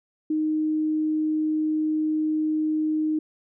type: tone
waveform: sine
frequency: 309.9 Hz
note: D#4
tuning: 7 cents flat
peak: -21 dBFS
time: 0.3-3.19 s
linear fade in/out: 5 ms
effects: none